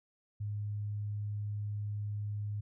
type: tone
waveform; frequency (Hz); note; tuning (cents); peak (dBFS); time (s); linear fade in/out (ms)
sine; 103.83; G#2; 0; -34; 0.4-2.61; 10
effects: none